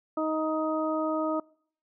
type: harmonic tone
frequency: 313.4 Hz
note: D#4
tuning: 13 cents sharp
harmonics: 1 / 2 / 3 / 4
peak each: -29 / -30 / -37 / -33 dBFS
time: 0.17-1.4 s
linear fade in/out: 5 ms
effects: noise-tail reverb RT60 0.6 s tail -26 dB re dry